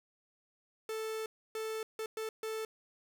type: tone bursts at uneven times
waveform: 45% pulse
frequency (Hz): 440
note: A4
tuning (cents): 0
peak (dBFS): -36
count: 5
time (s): 0.89-1.26 / 1.55-1.83 / 1.99-2.06 / 2.17-2.29 / 2.43-2.65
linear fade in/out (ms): 2
effects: none